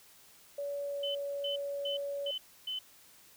sine tone with pitch glide, 569 to 565.1 Hz, C#5 to C#5, +45 to +33 cents, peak -34 dBFS, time 0.58-2.31 s, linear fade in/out 5 ms, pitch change -12 cents, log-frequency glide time 0.83-1.04 s
sine tone bursts, 3036 Hz, F#7, 44 cents sharp, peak -34 dBFS, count 5, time 1.03-2.79 s, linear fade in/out 5 ms, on 120 ms, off 290 ms
effects white hiss -59 dBFS RMS until 3.36 s

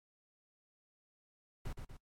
brown noise with echo, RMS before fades -40 dBFS, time 1.65-1.73 s, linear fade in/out 5 ms, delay 120 ms, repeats 2, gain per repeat -5 dB, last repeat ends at 1.97 s, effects noise-tail reverb RT60 0.1 s tail -23 dB re dry + MP3 64 kbps

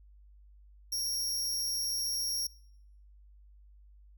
sawtooth tone with amplitude modulation, 5588 Hz, F8, in tune, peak -25 dBFS, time 0.92-2.47 s, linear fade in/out 5 ms, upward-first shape sine, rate 215 Hz, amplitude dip 75%, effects noise-tail reverb RT60 0.8 s tail -24 dB re dry + added 50 Hz sine -54 dBFS peak until 4.17 s

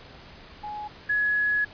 sine tone pair in turn, 840 / 1686.8 Hz, G#5 / G#6, +19 / +26 cents, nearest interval octave, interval 1207 cents, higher second, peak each -32 / -21 dBFS, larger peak second, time 0.63-0.88 / 1.09-1.65 s, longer second, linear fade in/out 10 ms, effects pink hiss -47 dBFS RMS until 1.73 s + resampled to 11025 Hz

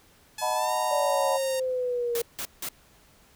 5% pulse tone with pitch glide, 855 to 927 Hz, A5 to A#5, -50 to -10 cents, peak -21 dBFS, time 0.38-1.6 s, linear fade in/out 5 ms, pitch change +140 cents, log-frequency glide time 0.54-0.73 s
sine chord, B dominant seventh, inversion first, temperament equal, 622.3 / 740 / 880 / 987.8 Hz, D#5 / F#5 / A5 / B5, 0 / 0 / 0 / 0 cents, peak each -30 dBFS, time 0.41-1.38 s, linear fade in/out 20 ms
sine exponential sweep, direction down, 587.3 to 466.2 Hz, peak -25 dBFS, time 0.91-2.22 s, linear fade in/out 5 ms
white noise bursts, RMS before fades -33 dBFS, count 3, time 2.15-2.688 s, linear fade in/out 2 ms, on 66 ms, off 170 ms
effects pink hiss -58 dBFS RMS until 3.35 s

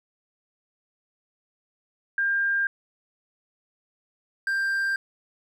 sine / triangle tone pair in turn, 1600 / 1584.4 Hz, G6 / G6, +35 / +18 cents, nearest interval unison, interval 17 cents, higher first, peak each -21 dBFS, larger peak neither, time 2.18-2.67 / 4.47-4.96 s, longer neither, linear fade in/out 2 ms, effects none

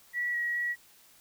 sine tone with pitch steps, 1939 / 1910 / 1925 Hz, B6 / A#6 / B6, -32 / +42 / -45 cents, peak -28 dBFS, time 0.13-0.76 s, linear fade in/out 50 ms, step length 210 ms, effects white hiss -59 dBFS RMS until 1.2 s

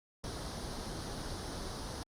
pink noise with comb filter, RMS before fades -41 dBFS, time 0.24-2.03 s, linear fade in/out 0 ms, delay 0.2 ms, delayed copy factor +0.65, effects low-pass 9000 Hz 12 dB/octave + Opus 48 kbps

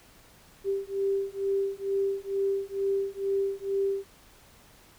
sine beating tone pair, 392 / 394.2 Hz, G4 / G4, 0 / +10 cents, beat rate 2.2 Hz, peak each -29 dBFS, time 0.64-4.06 s, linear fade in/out 50 ms, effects pink hiss -56 dBFS RMS until 4.98 s

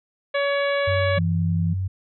harmonic tone, 564 Hz, C#5, 30 cents sharp, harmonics 1 / 2 / 3 / 4 / 5 / 6 / 7, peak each -21 / -30 / -28 / -30 / -38 / -36 / -39 dBFS, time 0.34-1.19 s, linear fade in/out 10 ms
sine tone with pitch glide, 95.2 to 94.32 Hz, F#2 to F#2, +50 to +34 cents, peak -22 dBFS, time 0.87-1.88 s, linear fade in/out 10 ms, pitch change -16 cents, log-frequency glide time 1.36-1.76 s
sine tone, 166 Hz, E3, 12 cents sharp, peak -21 dBFS, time 1.17-1.74 s, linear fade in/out 10 ms
effects none

